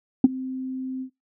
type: tone with ADSR envelope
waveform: sine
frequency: 260.1 Hz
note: C4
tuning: 10 cents flat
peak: -5 dBFS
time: 0.24-1.1 s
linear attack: 3 ms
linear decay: 24 ms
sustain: -23 dB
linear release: 85 ms
effects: noise-tail reverb RT60 0.2 s tail -22 dB re dry + tanh soft clip ceiling -5 dBFS